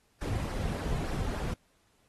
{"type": "noise with flanger", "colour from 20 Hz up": "brown", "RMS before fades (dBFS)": -33, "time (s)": [0.21, 1.54], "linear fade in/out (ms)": 10, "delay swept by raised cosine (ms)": [0.28, 3.48], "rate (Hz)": 3.4, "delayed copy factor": -0.55, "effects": ["pink hiss -70 dBFS RMS until 2.08 s", "AAC 32 kbps"]}